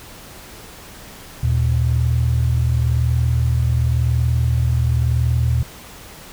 sine tone pair together, 78.4 / 119.33 Hz, D#2 / A#2, +14 / +41 cents, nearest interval perfect fifth, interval 727 cents, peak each -17 / -16 dBFS, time 1.43-5.63 s, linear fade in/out 5 ms, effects tanh soft clip ceiling -6 dBFS + pink hiss -39 dBFS RMS until 6.32 s

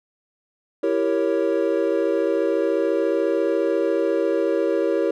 triangle chord, E diminished seventh, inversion none, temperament equal with one note detuned, 331.7 / 392 / 466.2 / 554.4 Hz, E4 / G4 / Bb4 / Db5, +11 / 0 / 0 / 0 cents, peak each -22 dBFS, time 0.83-5.11 s, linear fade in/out 5 ms, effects none

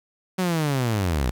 sawtooth linear sweep, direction down, 189 to 55 Hz, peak -17 dBFS, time 0.38-1.31 s, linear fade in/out 10 ms, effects 8-bit

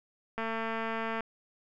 click train, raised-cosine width 0.5 ms, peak -20 dBFS, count 187, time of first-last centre 0.38-1.207 s, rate 225 Hz, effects none

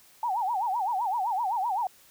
sine tone with vibrato, 849 Hz, G#5, 38 cents sharp, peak -25 dBFS, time 0.23-1.87 s, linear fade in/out 2 ms, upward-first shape sine, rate 7.8 Hz, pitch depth 240 cents each way, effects white hiss -57 dBFS RMS until 2.1 s

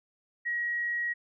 sine tone, 1902 Hz, A#6, 34 cents sharp, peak -28 dBFS, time 0.45-1.14 s, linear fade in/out 20 ms, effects none

